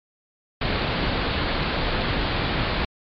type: low-pass noise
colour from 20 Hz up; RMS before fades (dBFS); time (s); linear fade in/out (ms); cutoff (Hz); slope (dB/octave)
pink; -24; 0.61-2.85; 5; 4600; 96
effects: MP3 48 kbps